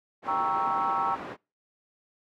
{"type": "band-pass noise", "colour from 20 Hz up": "pink", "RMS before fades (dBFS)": -39, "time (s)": [0.22, 1.37], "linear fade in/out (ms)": 50, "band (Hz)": [250, 1500], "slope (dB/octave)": 12}
{"type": "chord", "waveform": "sine", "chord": "G diminished seventh", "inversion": "none", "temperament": "equal", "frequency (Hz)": [784, 932.3, 1108.7, 1318.5], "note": ["G5", "Bb5", "Db6", "Fb6"], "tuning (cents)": [0, 0, 0, 0], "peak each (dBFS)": -30, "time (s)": [0.27, 1.16], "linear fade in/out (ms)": 20}
{"effects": ["noise-tail reverb RT60 0.3 s tail -26 dB re dry"]}